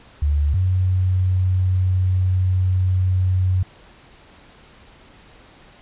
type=tone pair in turn; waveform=sine; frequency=73.1 / 92.55 Hz; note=D2 / F#2; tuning=-7 / +1 cents; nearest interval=major third; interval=408 cents; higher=second; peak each=-15 dBFS; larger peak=neither; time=0.22-0.54 / 0.54-3.63 s; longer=second; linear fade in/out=5 ms; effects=pink hiss -48 dBFS RMS until 5.81 s + resampled to 8000 Hz